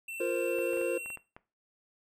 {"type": "tone with pitch glide", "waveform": "square", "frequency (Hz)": [2691, 2725], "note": ["E7", "F7"], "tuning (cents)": [35, -43], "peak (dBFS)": -39, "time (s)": [0.08, 1.16], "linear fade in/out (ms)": 5, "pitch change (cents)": 22, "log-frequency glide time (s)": [0.44, 0.95]}
{"type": "chord", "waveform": "triangle", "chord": "F suspended fourth", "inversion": "none", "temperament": "equal", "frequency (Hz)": [349.2, 466.2, 523.3], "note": ["F4", "Bb4", "C5"], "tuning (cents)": [0, 0, 0], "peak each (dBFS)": -31, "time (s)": [0.2, 0.98], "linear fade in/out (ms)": 5}
{"type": "clicks", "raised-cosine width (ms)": 0.5, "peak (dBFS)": -32, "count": 8, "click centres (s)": [0.587, 0.733, 0.772, 0.814, 1.06, 1.103, 1.173, 1.365]}
{"effects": ["noise-tail reverb RT60 0.3 s tail -17 dB re dry"]}